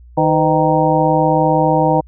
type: harmonic tone with a mistuned harmonic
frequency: 155.56 Hz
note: D#3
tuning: in tune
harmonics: 1 / 2 / 3 / 4 / 5 / 6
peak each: -18 / -18 / -17 / -19 / -17 / -18 dBFS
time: 0.17-2.01 s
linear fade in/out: 10 ms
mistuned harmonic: 3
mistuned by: +130 cents
effects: added 60 Hz sine -38 dBFS peak until 2.07 s